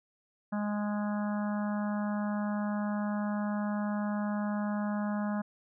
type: harmonic tone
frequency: 207.7 Hz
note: G#3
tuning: in tune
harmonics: 1 / 3 / 4 / 5 / 6 / 7 / 8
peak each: -30 / -40 / -42 / -44 / -46 / -47 / -48 dBFS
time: 0.52-5.42 s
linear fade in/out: 10 ms
effects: none